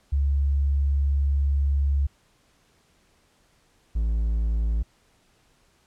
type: tone pair in turn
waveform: sine / triangle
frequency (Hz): 70 / 55.56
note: C#2 / A1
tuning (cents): +18 / +18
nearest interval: major third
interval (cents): 400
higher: first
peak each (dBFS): -19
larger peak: neither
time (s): 0.12-2.07 / 3.95-4.83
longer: first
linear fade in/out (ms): 10
effects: pink hiss -63 dBFS RMS until 5.86 s + low-pass 10000 Hz 12 dB/octave